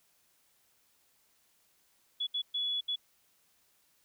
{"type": "tone bursts at uneven times", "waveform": "sine", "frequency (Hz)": 3400, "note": "G#7", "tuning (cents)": 40, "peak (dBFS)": -30, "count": 4, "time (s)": [[2.2, 2.27], [2.34, 2.42], [2.54, 2.81], [2.88, 2.96]], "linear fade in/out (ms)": 10, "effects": ["white hiss -70 dBFS RMS until 4.04 s"]}